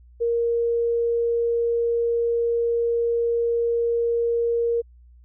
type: tone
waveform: sine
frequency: 468.2 Hz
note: A#4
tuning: 8 cents sharp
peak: -19 dBFS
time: 0.2-4.82 s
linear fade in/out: 20 ms
effects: added 60 Hz sine -47 dBFS peak until 5.24 s